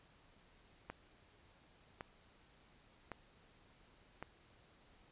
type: click train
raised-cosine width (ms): 0.5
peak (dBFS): -29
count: 4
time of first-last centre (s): 0.9-4.226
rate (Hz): 0.902
effects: pink hiss -67 dBFS RMS until 5.11 s + resampled to 8000 Hz